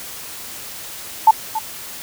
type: tone with echo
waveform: sine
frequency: 881 Hz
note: A5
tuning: 2 cents sharp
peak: -4 dBFS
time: 1.27-1.31 s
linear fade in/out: 5 ms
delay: 280 ms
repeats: 1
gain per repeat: -14 dB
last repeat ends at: 1.59 s
effects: white hiss -33 dBFS RMS until 2.02 s